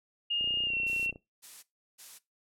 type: tone with pitch glide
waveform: sine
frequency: 2836 to 2722 Hz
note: F7 to F7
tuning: +26 to -45 cents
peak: -28 dBFS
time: 0.3-1.11 s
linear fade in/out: 10 ms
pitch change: -71 cents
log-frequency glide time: 0.65-0.74 s
type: click train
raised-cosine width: 2 ms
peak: -34 dBFS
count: 24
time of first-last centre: 0.41-1.159 s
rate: 30.7 Hz
type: noise bursts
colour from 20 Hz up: blue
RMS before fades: -46 dBFS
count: 3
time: 0.86-2.19 s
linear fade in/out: 20 ms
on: 210 ms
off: 350 ms
effects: noise-tail reverb RT60 0.2 s tail -19 dB re dry + low-pass 11000 Hz 12 dB/octave